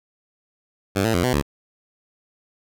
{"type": "tone with pitch steps", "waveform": "10% pulse", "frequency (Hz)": [97.4, 112.3, 87.4, 126, 72.5], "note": ["G2", "A2", "F2", "B2", "D2"], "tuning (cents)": [-11, 36, 2, 35, -22], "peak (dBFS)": -10, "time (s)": [0.95, 1.425], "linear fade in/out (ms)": 20, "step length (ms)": 95, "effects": []}